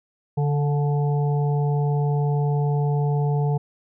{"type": "harmonic tone with a mistuned harmonic", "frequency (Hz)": 144.8, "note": "D3", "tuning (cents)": -24, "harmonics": [1, 3, 5, 6], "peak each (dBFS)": [-19, -29, -33, -35], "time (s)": [0.37, 3.58], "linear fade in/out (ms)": 10, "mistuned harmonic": 3, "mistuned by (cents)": 19, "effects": []}